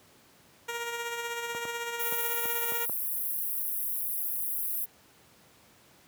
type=tone with tremolo; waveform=10% pulse; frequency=470 Hz; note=A#4; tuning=14 cents sharp; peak=-23 dBFS; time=0.68-2.86 s; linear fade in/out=10 ms; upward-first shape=sine; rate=16 Hz; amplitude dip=40%
type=clicks; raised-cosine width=1 ms; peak=-25 dBFS; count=6; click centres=1.549 / 1.653 / 2.125 / 2.456 / 2.721 / 2.896 s
type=high-pass noise; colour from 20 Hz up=pink; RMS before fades=-32 dBFS; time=1.99-4.86 s; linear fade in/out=20 ms; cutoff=11000 Hz; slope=48 dB/octave
effects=pink hiss -59 dBFS RMS until 6.07 s + high-pass 100 Hz 12 dB/octave

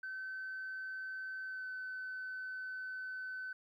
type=tone with pitch glide; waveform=sine; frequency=1532 to 1517 Hz; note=G6 to F#6; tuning=-40 to +43 cents; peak=-39 dBFS; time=0.03-3.53 s; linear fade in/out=5 ms; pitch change=-17 cents; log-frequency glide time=1.45-1.66 s; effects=tanh soft clip ceiling -37 dBFS + 13-bit

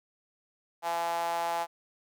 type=tone with high-pass filter; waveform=sawtooth; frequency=169.2 Hz; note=E3; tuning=45 cents sharp; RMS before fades=-31 dBFS; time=0.82-1.67 s; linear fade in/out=50 ms; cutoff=780 Hz; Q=7.8; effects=none

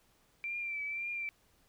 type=tone with vibrato; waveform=sine; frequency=2349 Hz; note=D7; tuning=in tune; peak=-35 dBFS; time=0.44-1.29 s; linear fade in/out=0 ms; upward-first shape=triangle; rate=1.9 Hz; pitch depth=50 cents each way; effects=pink hiss -69 dBFS RMS until 1.68 s

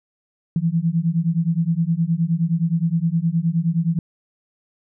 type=beating tone pair; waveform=sine; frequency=161.7 / 171.3 Hz; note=E3 / F3; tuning=-33 / -33 cents; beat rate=9.6 Hz; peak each=-20 dBFS; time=0.56-3.99 s; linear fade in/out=2 ms; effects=none

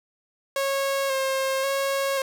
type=tone with vibrato; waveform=sawtooth; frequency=541 Hz; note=C#5; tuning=42 cents flat; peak=-19 dBFS; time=0.56-2.22 s; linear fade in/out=2 ms; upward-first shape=square; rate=0.93 Hz; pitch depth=23 cents each way; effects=none

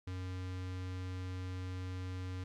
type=tone with notch filter; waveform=square; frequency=92.1 Hz; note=F#2; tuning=7 cents flat; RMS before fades=-41 dBFS; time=0.07-2.44 s; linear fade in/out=5 ms; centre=700 Hz; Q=1.7; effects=low-pass 6000 Hz 12 dB/octave + 13-bit

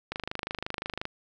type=click train; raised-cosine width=0.3 ms; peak=-16 dBFS; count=25; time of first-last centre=0.12-1.054 s; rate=25.7 Hz; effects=none

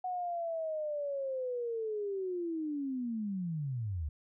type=linear sweep; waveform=sine; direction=down; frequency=740 to 69.3 Hz; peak=-33 dBFS; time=0.04-4.09 s; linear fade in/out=5 ms; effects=none

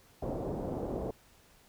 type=low-pass noise; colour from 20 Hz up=white; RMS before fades=-36 dBFS; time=0.22-1.11 s; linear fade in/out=5 ms; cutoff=620 Hz; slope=24 dB/octave; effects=pink hiss -62 dBFS RMS until 1.68 s

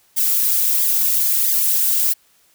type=noise with flanger; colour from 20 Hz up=violet; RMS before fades=-17 dBFS; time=0.16-2.14 s; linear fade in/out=20 ms; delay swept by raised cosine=0.72 to 4.82 ms; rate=1.5 Hz; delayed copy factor=-0.9; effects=white hiss -57 dBFS RMS until 2.54 s

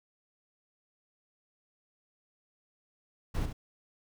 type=noise with echo; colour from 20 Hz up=brown; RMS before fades=-31 dBFS; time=3.34-3.46 s; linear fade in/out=10 ms; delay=70 ms; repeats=1; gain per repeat=-7 dB; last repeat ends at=3.53 s; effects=none

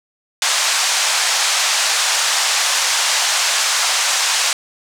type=band-pass noise; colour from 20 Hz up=white; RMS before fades=-17 dBFS; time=0.42-4.53 s; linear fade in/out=2 ms; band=680 to 7700 Hz; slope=24 dB/octave; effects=none

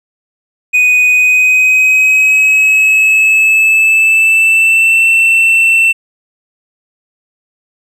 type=tone with pitch glide; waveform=triangle; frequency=2489 to 2683 Hz; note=D#7 to E7; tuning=0 to +30 cents; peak=-4 dBFS; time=0.73-5.93 s; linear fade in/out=20 ms; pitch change=+130 cents; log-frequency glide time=1.08-5.08 s; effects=none

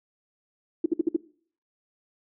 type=tone bursts; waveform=sine; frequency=329.6 Hz; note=E4; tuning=in tune; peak=-18 dBFS; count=5; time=0.84-1.164 s; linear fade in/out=5 ms; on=20 ms; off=56 ms; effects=noise-tail reverb RT60 0.5 s tail -20 dB re dry

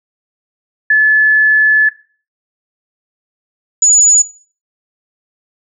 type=tone pair in turn; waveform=sine; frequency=1726 / 6904 Hz; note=A6 / A8; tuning=-34 / -34 cents; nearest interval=2 octaves; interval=2400 cents; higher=second; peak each=-5 dBFS; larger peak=neither; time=0.9-1.89 / 3.82-4.22 s; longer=first; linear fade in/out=5 ms; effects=noise-tail reverb RT60 0.4 s tail -17 dB re dry

